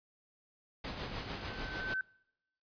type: noise with tremolo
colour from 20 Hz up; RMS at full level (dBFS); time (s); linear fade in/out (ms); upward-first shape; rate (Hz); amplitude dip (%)
pink; -39; 0.84-1.94; 5; sine; 6.7; 45
type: tone with exponential growth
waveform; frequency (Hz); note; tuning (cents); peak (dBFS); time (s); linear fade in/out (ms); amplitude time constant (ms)
sine; 1532; G6; -40; -31; 0.99-2.01; 2; 220
effects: noise-tail reverb RT60 0.8 s tail -24 dB re dry + resampled to 11025 Hz